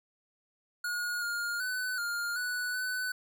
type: tone with pitch steps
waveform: square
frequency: 1443 / 1417 / 1502 / 1409 / 1480 / 1501 Hz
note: F#6 / F6 / F#6 / F6 / F#6 / F#6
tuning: -44 / +25 / +26 / +15 / 0 / +24 cents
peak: -32 dBFS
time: 0.84-3.12 s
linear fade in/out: 5 ms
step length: 380 ms
effects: none